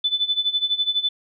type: tone with tremolo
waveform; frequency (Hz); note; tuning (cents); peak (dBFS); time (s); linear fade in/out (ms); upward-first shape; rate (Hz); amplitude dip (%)
sine; 3502; A7; -9; -16; 0.04-1.09; 5; sine; 12; 85
effects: none